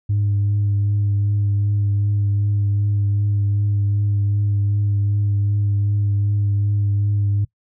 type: tone with vibrato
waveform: sine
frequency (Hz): 101.9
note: G#2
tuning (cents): -32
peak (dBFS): -14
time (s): 0.09-7.45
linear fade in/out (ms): 10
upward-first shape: triangle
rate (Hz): 2.6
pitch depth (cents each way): 19
effects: noise-tail reverb RT60 0.1 s tail -22 dB re dry + tanh soft clip ceiling -13 dBFS